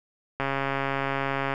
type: click train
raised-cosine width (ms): 0.5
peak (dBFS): -12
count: 157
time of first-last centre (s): 0.4-1.539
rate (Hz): 137
effects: none